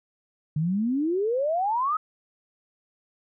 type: exponential sweep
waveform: sine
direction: up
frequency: 146.83 to 1299 Hz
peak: -22 dBFS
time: 0.56-1.97 s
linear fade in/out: 5 ms
effects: none